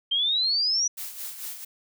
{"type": "exponential sweep", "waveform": "sine", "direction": "up", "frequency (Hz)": [3136, 5920], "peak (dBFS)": -21, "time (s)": [0.11, 0.88], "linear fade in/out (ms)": 10}
{"type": "noise with tremolo", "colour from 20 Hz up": "blue", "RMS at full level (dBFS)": -34, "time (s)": [0.97, 1.65], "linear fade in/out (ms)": 10, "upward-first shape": "sine", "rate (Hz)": 4.5, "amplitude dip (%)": 60}
{"effects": []}